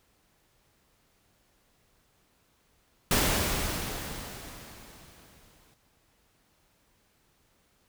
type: noise with exponential decay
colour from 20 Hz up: pink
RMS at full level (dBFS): -23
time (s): 3.11-5.74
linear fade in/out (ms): 2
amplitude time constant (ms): 570
effects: pink hiss -68 dBFS RMS until 7.88 s